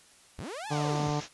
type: linear two-way sweep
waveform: sawtooth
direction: up then down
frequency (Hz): 30.87 to 891 to 30.87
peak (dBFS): -33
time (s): 0.38-1.11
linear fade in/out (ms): 10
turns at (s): 0.68
type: low-pass noise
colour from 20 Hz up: white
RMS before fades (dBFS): -43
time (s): 0.68-1.29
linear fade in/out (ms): 50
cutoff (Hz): 6800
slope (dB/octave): 96
type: harmonic tone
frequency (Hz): 148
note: D3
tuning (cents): +14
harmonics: 1 / 2 / 3 / 4 / 5 / 6 / 7 / 8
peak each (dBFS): -30 / -35 / -37 / -39 / -36 / -38 / -43 / -43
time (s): 0.7-1.21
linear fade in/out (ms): 20
effects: white hiss -58 dBFS RMS until 1.33 s + resampled to 24000 Hz